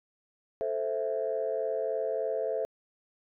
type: chord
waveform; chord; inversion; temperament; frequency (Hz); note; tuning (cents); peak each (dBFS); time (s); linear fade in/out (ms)
sine; A minor; none; equal; 440 / 523.3 / 659.3; A4 / C5 / E5; 0 / 0 / 0; -32; 0.61-2.65; 0
effects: tanh soft clip ceiling -20 dBFS